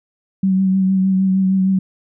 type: tone with vibrato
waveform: sine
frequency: 190 Hz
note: F#3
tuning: 46 cents sharp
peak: -12 dBFS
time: 0.43-1.79 s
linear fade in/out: 5 ms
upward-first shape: triangle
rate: 6.5 Hz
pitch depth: 29 cents each way
effects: none